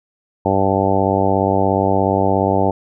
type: harmonic tone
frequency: 97 Hz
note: G2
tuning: 18 cents flat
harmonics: 1 / 2 / 3 / 4 / 5 / 6 / 7 / 8 / 9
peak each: -22 / -22 / -22 / -22 / -22 / -22 / -22 / -22 / -22 dBFS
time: 0.45-2.71 s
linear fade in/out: 5 ms
effects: none